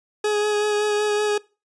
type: tone with vibrato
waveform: 40% pulse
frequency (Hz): 418.8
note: G#4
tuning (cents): +15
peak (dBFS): -18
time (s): 0.24-1.38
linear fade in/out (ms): 5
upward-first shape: sine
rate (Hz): 5.3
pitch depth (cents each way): 16
effects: noise-tail reverb RT60 0.3 s tail -22 dB re dry + resampled to 22050 Hz